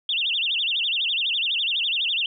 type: tone with vibrato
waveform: sine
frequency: 3136 Hz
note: G7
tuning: in tune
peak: -21 dBFS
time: 0.09-2.26 s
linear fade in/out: 2 ms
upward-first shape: sine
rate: 12 Hz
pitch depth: 280 cents each way
effects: none